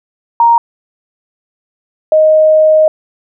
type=tone pair in turn; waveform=sine; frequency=934 / 623.4 Hz; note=A#5 / D#5; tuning=+3 / +3 cents; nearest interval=perfect fifth; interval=700 cents; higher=first; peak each=-4 dBFS; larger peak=neither; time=0.4-0.58 / 2.12-2.88 s; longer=second; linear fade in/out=2 ms; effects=none

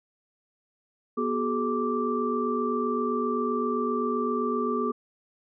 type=tone cluster; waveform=sine; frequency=243.1 / 376.8 / 424.5 / 1171 Hz; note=B3 / F#4 / G#4 / D6; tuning=-27 / +32 / +38 / -5 cents; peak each=-29 / -32 / -29 / -30 dBFS; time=1.17-4.92 s; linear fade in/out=10 ms; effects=none

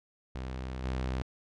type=tone with level steps; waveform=sawtooth; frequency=64.2 Hz; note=C2; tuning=32 cents flat; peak=-32 / -27 dBFS; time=0.35-1.22 s; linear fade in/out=0 ms; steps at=0.84 s; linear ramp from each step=2 ms; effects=low-pass 5000 Hz 12 dB/octave

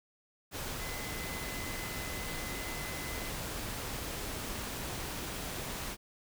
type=tone in noise; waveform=sine; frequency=2031 Hz; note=B6; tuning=48 cents sharp; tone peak=-45 dBFS; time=0.78-3.32 s; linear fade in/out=50 ms; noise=pink; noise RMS=-39 dBFS; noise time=0.51-5.97 s; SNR=-9 dB; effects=none

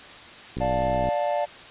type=click train; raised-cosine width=3 ms; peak=-18 dBFS; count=34; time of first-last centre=0.57-1.087 s; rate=63.8 Hz
type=chord; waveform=triangle; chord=D minor; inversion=none; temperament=just; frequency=587.3 / 704.8 / 881 Hz; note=D5 / F5 / A5; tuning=0 / +16 / +2 cents; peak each=-23 / -25 / -28 dBFS; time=0.6-1.46 s; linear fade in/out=20 ms
effects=white hiss -43 dBFS RMS until 1.7 s + resampled to 8000 Hz

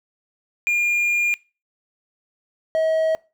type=tone pair in turn; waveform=triangle; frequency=2413 / 639.1 Hz; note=D7 / D#5; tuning=+46 / +46 cents; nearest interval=octave + major seventh; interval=2300 cents; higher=first; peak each=-15 dBFS; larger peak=neither; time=0.67-1.34 / 2.75-3.15 s; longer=first; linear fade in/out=0 ms; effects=noise-tail reverb RT60 0.3 s tail -23 dB re dry

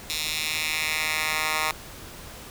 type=tone with high-pass filter sweep; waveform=10% pulse; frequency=155.56 Hz; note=D#3; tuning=in tune; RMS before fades=-27 dBFS; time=0.1-1.71 s; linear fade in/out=0 ms; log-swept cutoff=3500 to 1300 Hz; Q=1.6; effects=pink hiss -42 dBFS RMS until 2.5 s

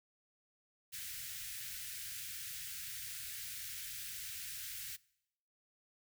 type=band-stop noise; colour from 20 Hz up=white; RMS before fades=-45 dBFS; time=0.92-4.97 s; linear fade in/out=20 ms; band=150 to 1500 Hz; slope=48 dB/octave; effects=noise-tail reverb RT60 0.8 s tail -23 dB re dry

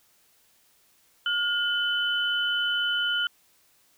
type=tone pair together; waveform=sine; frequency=1426 / 3022 Hz; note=F6 / F#7; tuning=+36 / +36 cents; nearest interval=octave + minor second; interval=1300 cents; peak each=-26 dBFS; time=1.26-3.27 s; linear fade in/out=2 ms; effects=white hiss -63 dBFS RMS until 3.97 s

